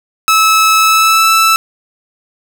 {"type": "tone with pitch glide", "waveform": "sawtooth", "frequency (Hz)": [1300, 1319.7], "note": ["E6", "E6"], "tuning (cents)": [-24, 2], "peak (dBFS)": -3, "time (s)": [0.28, 1.56], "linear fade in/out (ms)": 0, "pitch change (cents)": 26, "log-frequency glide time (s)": [0.78, 1.31], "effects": []}